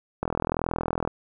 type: click train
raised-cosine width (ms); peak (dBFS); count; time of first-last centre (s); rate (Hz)
1; -11; 36; 0.23-1.075; 41.4
effects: none